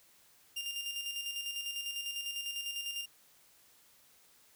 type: tone with tremolo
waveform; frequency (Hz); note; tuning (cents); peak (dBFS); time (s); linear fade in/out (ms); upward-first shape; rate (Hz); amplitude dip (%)
sawtooth; 2800; F7; +4; -32; 0.56-3.06; 10; square; 10; 45
effects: white hiss -64 dBFS RMS until 4.55 s